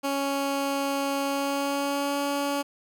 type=tone with pitch glide; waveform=15% pulse; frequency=277.7 to 283.2 Hz; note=C#4 to C#4; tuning=+3 to +37 cents; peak=-19 dBFS; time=0.03-2.63 s; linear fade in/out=20 ms; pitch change=+34 cents; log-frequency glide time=1.25-2.18 s; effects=none